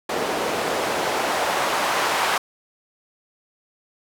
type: noise with band-pass filter sweep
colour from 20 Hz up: white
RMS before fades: -23 dBFS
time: 0.09-2.38 s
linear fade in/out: 5 ms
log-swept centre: 450 to 960 Hz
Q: 1.1
effects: none